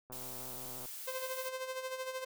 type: click train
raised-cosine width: 1 ms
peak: -37 dBFS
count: 97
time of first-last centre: 0.1-0.856 s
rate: 127 Hz
type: noise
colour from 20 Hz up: blue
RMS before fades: -45 dBFS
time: 0.12-1.49 s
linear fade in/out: 5 ms
type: tone with tremolo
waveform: sawtooth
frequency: 519 Hz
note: C5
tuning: 14 cents flat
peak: -32 dBFS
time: 1.07-2.25 s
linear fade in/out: 10 ms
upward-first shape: sine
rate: 13 Hz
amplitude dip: 60%
effects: none